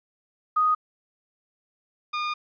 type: tone pair in turn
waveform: sine / sawtooth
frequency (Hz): 1244.5 / 1216.1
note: D#6 / D#6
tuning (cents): 0 / -40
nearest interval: unison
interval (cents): 40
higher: first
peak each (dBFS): -18 / -22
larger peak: first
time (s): 0.56-0.75 / 2.13-2.34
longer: second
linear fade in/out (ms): 10
effects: resampled to 11025 Hz + 10-bit

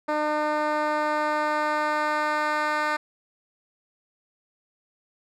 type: tone with band-pass filter sweep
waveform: 10% pulse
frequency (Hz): 302.2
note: D4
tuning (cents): +50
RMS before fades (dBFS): -25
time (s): 0.08-2.97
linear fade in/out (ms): 10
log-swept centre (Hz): 630 to 1400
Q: 0.82
effects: none

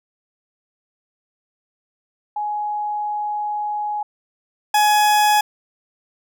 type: tone pair in turn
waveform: sine / 40% pulse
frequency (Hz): 837 / 841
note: G#5 / G#5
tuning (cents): +13 / +22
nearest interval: unison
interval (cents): 9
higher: second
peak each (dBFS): -21 / -12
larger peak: second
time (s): 2.36-4.03 / 4.74-5.41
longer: first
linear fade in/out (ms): 5
effects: none

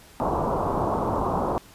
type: low-pass noise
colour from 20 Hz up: white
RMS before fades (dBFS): -25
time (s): 0.2-1.58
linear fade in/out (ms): 0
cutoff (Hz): 1100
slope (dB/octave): 48
effects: pink hiss -50 dBFS RMS until 1.74 s + resampled to 32000 Hz

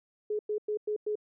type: tone bursts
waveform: sine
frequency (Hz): 422.3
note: G#4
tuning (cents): +29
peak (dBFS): -28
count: 5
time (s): 0.3-1.155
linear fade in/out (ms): 5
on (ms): 91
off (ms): 100
effects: none

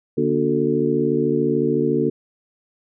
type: harmonic tone with a mistuned harmonic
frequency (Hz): 73.8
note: D2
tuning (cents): +9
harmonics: 2 / 3 / 4 / 5 / 6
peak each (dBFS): -26 / -23 / -23 / -22 / -22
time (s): 0.17-2.1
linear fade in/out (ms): 10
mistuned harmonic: 3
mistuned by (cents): +120
effects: none

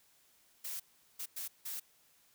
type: noise bursts at uneven times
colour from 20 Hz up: blue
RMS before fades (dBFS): -41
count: 4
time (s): 0.64-0.8 / 1.19-1.26 / 1.36-1.48 / 1.65-1.8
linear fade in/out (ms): 10
effects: white hiss -68 dBFS RMS until 2.34 s

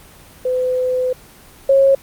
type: tone pair in turn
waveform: sine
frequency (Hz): 507 / 544.3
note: B4 / C#5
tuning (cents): +45 / -32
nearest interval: minor second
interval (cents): 123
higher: second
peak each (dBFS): -15 / -8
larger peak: second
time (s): 0.45-1.13 / 1.69-1.95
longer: first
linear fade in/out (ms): 5
effects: pink hiss -43 dBFS RMS until 2.02 s + Opus 24 kbps

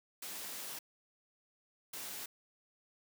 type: noise bursts at uneven times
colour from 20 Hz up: white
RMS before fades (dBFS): -44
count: 2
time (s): 0.22-0.79 / 1.93-2.26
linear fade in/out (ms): 5
effects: high-pass 150 Hz 12 dB/octave

